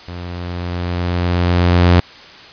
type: tone with level ramp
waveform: sawtooth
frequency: 88.1 Hz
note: F2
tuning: 16 cents sharp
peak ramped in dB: -23 to -3 dBFS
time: 0.08-2 s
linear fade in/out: 0 ms
effects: white hiss -38 dBFS RMS until 2.52 s + resampled to 11025 Hz